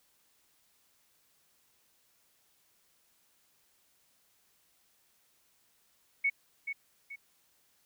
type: tone with echo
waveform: sine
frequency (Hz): 2217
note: C#7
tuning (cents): 0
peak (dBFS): -25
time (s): 6.24-6.3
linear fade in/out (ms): 10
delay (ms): 430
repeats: 2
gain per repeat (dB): -8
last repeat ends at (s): 7.16
effects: white hiss -70 dBFS RMS until 7.85 s